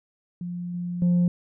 sine tone with level steps, 175.9 Hz, F3, 13 cents sharp, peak -29 / -27 / -15 dBFS, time 0.41-1.28 s, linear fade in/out 2 ms, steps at 0.74 / 1.02 s, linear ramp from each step 2 ms, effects tanh soft clip ceiling -16 dBFS

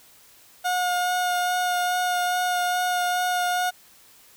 30% pulse tone with vibrato, 720 Hz, F#5, 47 cents flat, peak -19 dBFS, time 0.64-3.71 s, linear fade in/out 20 ms, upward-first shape sine, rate 2.4 Hz, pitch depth 12 cents each way, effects white hiss -53 dBFS RMS until 4.36 s

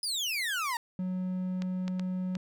30% pulse exponential sweep, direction down, 5100 to 905 Hz, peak -27 dBFS, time 0.03-0.77 s, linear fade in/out 2 ms
triangle tone, 184.1 Hz, F#3, 8 cents flat, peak -28 dBFS, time 0.99-2.37 s, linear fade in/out 2 ms
clicks, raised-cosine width 0.2 ms, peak -23 dBFS, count 4, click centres 1.621 / 1.88 / 1.996 / 2.353 s
effects none

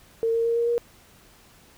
sine tone with pitch steps, 455.2 / 459.7 / 464.2 / 468.8 / 473.4 Hz, A#4 / A#4 / A#4 / A#4 / A#4, -41 / -24 / -7 / +10 / +27 cents, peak -20 dBFS, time 0.23-0.78 s, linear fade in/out 0 ms, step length 110 ms, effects pink hiss -54 dBFS RMS until 1.77 s

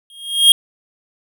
square tone with exponential growth, 3248 Hz, G#7, 39 cents flat, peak -3 dBFS, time 0.1-0.52 s, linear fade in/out 1 ms, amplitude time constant 90 ms, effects none

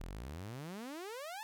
sawtooth exponential sweep, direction up, 37 to 907 Hz, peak -39 dBFS, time 0-1.43 s, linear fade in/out 0 ms, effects none

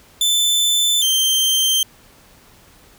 sawtooth tone pair in turn, 3526 / 3141 Hz, A7 / G7, +3 / +3 cents, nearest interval major second, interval 200 cents, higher first, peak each -11 dBFS, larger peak neither, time 0.21-1.02 / 1.02-1.83 s, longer neither, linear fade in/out 2 ms, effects pink hiss -49 dBFS RMS until 2.98 s

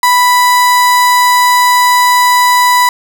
35% pulse tone, 987.8 Hz, B5, in tune, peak -4 dBFS, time 0.03-2.89 s, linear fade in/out 2 ms, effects none

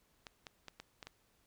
clicks, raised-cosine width 0.2 ms, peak -29 dBFS, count 6, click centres 0.268 / 0.468 / 0.683 / 0.8 / 1.028 / 1.07 s, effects pink hiss -73 dBFS RMS until 1.46 s

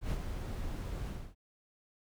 brown noise with ADSR envelope, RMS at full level -32 dBFS, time 0.01-1.35 s, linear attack 100 ms, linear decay 66 ms, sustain -6 dB, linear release 270 ms, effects none

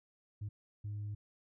sine tone bursts at uneven times, 103.83 Hz, G#2, in tune, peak -36 dBFS, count 2, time 0.41-0.49 / 0.84-1.15 s, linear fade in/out 10 ms, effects tanh soft clip ceiling -36 dBFS

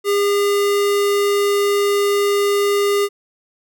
square tone, 405.1 Hz, G#4, 43 cents flat, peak -15 dBFS, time 0.04-3.09 s, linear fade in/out 50 ms, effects none

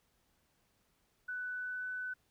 sine tone with pitch glide, 1492 to 1500.6 Hz, F#6 to F#6, +14 to +24 cents, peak -37 dBFS, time 1.28-2.14 s, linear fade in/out 10 ms, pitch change +10 cents, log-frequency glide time 1.51-1.91 s, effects pink hiss -75 dBFS RMS until 2.3 s

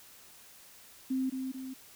sine tone with echo, 261.6 Hz, C4, in tune, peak -28 dBFS, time 1.1-1.3 s, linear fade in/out 10 ms, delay 220 ms, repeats 2, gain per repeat -5 dB, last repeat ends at 1.74 s, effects white hiss -55 dBFS RMS until 1.95 s

